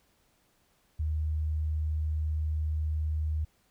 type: tone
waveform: sine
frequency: 77.3 Hz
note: D#2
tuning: 11 cents flat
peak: -27 dBFS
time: 0.99-3.45 s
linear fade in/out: 10 ms
effects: pink hiss -69 dBFS RMS until 3.7 s